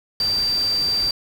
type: tone in noise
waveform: sine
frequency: 4684 Hz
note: D8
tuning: 5 cents flat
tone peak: -18 dBFS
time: 0.2-1.11 s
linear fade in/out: 2 ms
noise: pink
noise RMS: -34 dBFS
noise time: 0.2-1.11 s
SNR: +13 dB
effects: none